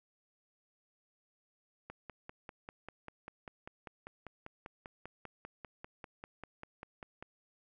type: click train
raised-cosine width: 0.5 ms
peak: -30 dBFS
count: 28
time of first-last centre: 1.9-7.225 s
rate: 5.07 Hz
effects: none